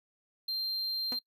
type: tone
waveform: triangle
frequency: 4167 Hz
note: C8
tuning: 8 cents flat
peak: -30 dBFS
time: 0.48-1.19 s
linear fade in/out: 5 ms
type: tone with exponential decay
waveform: sawtooth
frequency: 247.2 Hz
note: B3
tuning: 2 cents sharp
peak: -31 dBFS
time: 1.12-1.2 s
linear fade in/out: 2 ms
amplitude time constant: 16 ms
effects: noise-tail reverb RT60 0.1 s tail -21 dB re dry